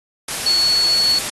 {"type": "tone in noise", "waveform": "sine", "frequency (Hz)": 4400, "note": "C#8", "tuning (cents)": -14, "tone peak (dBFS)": -13, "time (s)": [0.46, 1.19], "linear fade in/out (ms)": 5, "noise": "white", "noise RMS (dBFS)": -24, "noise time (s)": [0.28, 1.3], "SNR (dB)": 8, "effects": ["low-pass 12000 Hz 12 dB/octave", "AAC 32 kbps"]}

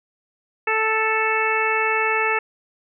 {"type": "harmonic tone", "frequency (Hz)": 440, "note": "A4", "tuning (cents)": 0, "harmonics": [1, 2, 3, 4, 5, 6], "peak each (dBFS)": [-25, -25, -25, -25, -25, -25], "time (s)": [0.67, 2.39], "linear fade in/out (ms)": 5, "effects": []}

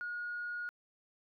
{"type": "tone", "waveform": "sine", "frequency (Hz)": 1441, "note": "F#6", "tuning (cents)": -46, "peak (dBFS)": -36, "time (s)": [0.01, 0.69], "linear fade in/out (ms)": 0, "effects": ["tanh soft clip ceiling -32 dBFS"]}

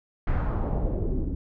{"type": "noise with low-pass filter sweep", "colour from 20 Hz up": "brown", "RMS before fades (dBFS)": -26, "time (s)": [0.27, 1.35], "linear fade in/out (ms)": 5, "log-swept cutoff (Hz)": [1800, 250], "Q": 1.7, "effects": []}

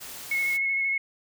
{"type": "noise", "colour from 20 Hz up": "white", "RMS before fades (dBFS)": -40, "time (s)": [0, 0.58], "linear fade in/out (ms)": 20}
{"type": "tone with vibrato", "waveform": "sine", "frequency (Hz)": 2182, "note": "C#7", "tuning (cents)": -28, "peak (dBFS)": -23, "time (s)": [0.31, 0.98], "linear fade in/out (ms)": 5, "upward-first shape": "square", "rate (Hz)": 13, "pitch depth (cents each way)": 13}
{"effects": []}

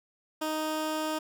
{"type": "tone", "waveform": "15% pulse", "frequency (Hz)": 311.1, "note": "D#4", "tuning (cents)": 0, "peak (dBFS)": -23, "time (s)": [0.41, 1.19], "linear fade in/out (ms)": 10, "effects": []}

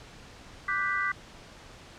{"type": "chord", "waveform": "sine", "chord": "G major seventh", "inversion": "second", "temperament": "equal", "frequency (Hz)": [1174.7, 1480, 1568, 1975.5], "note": ["D6", "F#6", "G6", "B6"], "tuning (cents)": [0, 0, 0, 0], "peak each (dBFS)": [-31, -34, -33, -30], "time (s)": [0.68, 1.12], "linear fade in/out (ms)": 5, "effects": ["pink hiss -49 dBFS RMS until 1.98 s", "low-pass 6000 Hz 12 dB/octave"]}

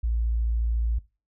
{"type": "tone", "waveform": "sine", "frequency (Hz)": 57, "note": "A#1", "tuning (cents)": -38, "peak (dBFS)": -22, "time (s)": [0.03, 0.99], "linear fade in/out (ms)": 10, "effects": ["noise-tail reverb RT60 0.3 s tail -19 dB re dry"]}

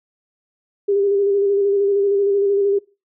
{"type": "tone with vibrato", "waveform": "sine", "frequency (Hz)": 400, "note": "G4", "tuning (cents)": 35, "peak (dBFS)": -14, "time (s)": [0.88, 2.79], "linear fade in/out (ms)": 10, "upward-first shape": "square", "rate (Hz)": 13, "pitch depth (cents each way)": 25, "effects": ["noise-tail reverb RT60 0.3 s tail -22 dB re dry"]}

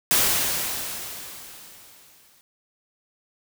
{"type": "noise with exponential decay", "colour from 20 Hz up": "white", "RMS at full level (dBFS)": -18, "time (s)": [0.11, 2.41], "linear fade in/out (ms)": 0, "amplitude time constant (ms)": 500, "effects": []}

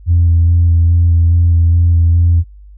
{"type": "tone with vibrato", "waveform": "sine", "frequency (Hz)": 84.8, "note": "E2", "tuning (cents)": 50, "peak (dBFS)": -5, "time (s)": [0.06, 2.44], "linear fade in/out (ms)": 50, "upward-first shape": "square", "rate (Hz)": 2.4, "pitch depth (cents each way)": 16, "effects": ["tanh soft clip ceiling -3 dBFS", "added 50 Hz sine -34 dBFS peak until 2.77 s"]}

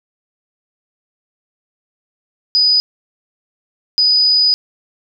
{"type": "tone bursts at uneven times", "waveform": "sine", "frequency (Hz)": 4969, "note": "D#8", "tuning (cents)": -3, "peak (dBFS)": -9, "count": 2, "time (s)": [[2.55, 2.8], [3.98, 4.54]], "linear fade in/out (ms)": 0, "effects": []}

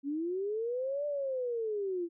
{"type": "linear two-way sweep", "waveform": "sine", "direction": "up then down", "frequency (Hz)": [270.9, 591, 332.6], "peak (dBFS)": -31, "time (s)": [0.03, 2.09], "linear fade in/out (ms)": 50, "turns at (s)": 1.06, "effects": []}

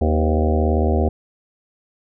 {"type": "harmonic tone with a mistuned harmonic", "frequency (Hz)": 77.78, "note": "D#2", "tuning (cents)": 0, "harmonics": [1, 3, 4, 5, 6, 7, 8, 9, 10], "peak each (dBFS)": [-17, -23, -27, -24, -27, -29, -30, -27, -32], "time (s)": [0.01, 1.09], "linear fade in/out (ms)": 5, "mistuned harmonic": 6, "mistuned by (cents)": 91, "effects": []}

